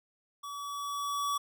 square tone with level ramp, 1140 Hz, C#6, 48 cents sharp, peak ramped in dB -40 to -29 dBFS, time 0.43-1.38 s, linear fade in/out 10 ms, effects none

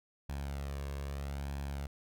sawtooth tone with flanger, 70 Hz, C#2, 18 cents sharp, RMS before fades -39 dBFS, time 0.29-1.87 s, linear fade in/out 5 ms, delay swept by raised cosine 1.2 to 1.84 ms, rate 0.78 Hz, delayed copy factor +0.5, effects none

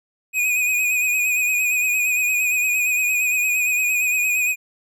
square tone with vibrato, 2489 Hz, D#7, in tune, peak -18 dBFS, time 0.33-4.56 s, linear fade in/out 50 ms, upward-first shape sine, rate 8.7 Hz, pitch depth 40 cents each way, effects none

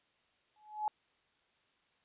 sine tone with exponential growth, 850 Hz, G#5, 40 cents sharp, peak -28 dBFS, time 0.56-0.88 s, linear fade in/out 1 ms, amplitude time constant 68 ms, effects white hiss -73 dBFS RMS until 2.04 s + resampled to 8000 Hz

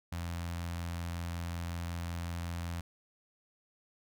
sawtooth tone with notch filter, 85.4 Hz, F2, 38 cents flat, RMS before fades -38 dBFS, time 0.12-2.81 s, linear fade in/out 5 ms, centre 390 Hz, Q 0.92, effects none

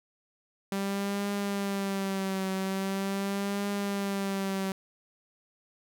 sawtooth tone with vibrato, 196 Hz, G3, in tune, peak -25 dBFS, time 0.72-4.72 s, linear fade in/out 2 ms, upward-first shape triangle, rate 0.42 Hz, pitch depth 54 cents each way, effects none

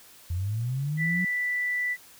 sine linear sweep, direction up, 82.41 to 185.2 Hz, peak -26 dBFS, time 0.3-1.25 s, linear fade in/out 5 ms
sine tone, 1975.5 Hz, B6, in tune, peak -25 dBFS, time 0.97-1.97 s, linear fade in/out 50 ms
effects white hiss -52 dBFS RMS until 2.19 s

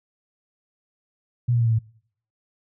sine tone with pitch steps, 121.4 / 118.7 / 116.05 / 113.47 / 110.94 Hz, B2 / A#2 / A#2 / A#2 / A2, -29 / +32 / -7 / -46 / +15 cents, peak -17 dBFS, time 1.48-1.79 s, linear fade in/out 10 ms, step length 62 ms, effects noise-tail reverb RT60 0.6 s tail -24 dB re dry

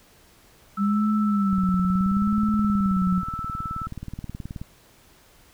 sine tone with tremolo, 1318.5 Hz, E6, in tune, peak -28 dBFS, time 0.77-3.87 s, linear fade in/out 5 ms, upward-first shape sine, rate 16 Hz, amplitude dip 25%
sine tone with vibrato, 197.3 Hz, G3, 11 cents sharp, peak -19 dBFS, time 0.77-3.23 s, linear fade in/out 50 ms, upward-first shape sine, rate 0.73 Hz, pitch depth 130 cents each way
click train, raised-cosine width 5 ms, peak -21 dBFS, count 59, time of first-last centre 1.53-4.615 s, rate 18.8 Hz
effects pink hiss -55 dBFS RMS until 5.53 s

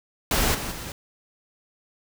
pink noise with level steps, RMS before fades -22 / -31 / -35 dBFS, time 0.31-0.92 s, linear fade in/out 2 ms, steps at 0.54 / 0.71 s, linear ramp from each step 10 ms, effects none

